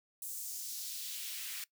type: noise with high-pass filter sweep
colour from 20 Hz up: white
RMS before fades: -42 dBFS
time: 0.22-1.64 s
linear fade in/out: 2 ms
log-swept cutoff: 8600 to 1900 Hz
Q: 1.3
effects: noise-tail reverb RT60 0.1 s tail -20 dB re dry